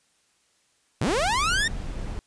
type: linear sweep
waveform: sawtooth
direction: up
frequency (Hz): 79.5 to 1864.7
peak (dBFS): -18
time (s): 1.01-1.68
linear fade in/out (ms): 5
type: noise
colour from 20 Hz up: brown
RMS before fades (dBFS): -32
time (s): 1.07-2.19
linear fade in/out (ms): 0
effects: white hiss -66 dBFS RMS until 2.26 s + resampled to 22050 Hz